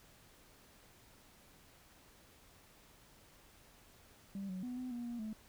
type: tone with pitch steps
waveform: sine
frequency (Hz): 196.8 / 185.5 / 248.2 / 253.1 / 239.9 / 237.8 / 216.8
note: G3 / F#3 / B3 / B3 / A#3 / A#3 / A3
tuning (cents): +7 / +5 / +9 / +43 / +50 / +35 / -25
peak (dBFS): -38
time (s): 4.35-5.33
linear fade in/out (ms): 2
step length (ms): 140
effects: tanh soft clip ceiling -37 dBFS + pink hiss -63 dBFS RMS until 5.48 s